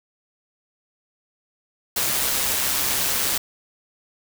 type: noise with amplitude modulation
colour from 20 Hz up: white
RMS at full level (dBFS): -21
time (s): 1.96-3.38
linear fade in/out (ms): 5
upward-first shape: sine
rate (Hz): 133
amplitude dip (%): 35
effects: none